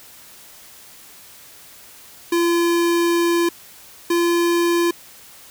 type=tone pair in turn; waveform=square; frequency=341.6 / 343 Hz; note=F4 / F4; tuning=-38 / -31 cents; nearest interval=unison; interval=7 cents; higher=second; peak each=-16 dBFS; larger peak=neither; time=2.32-3.49 / 4.1-4.91 s; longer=first; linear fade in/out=5 ms; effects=white hiss -44 dBFS RMS until 5.5 s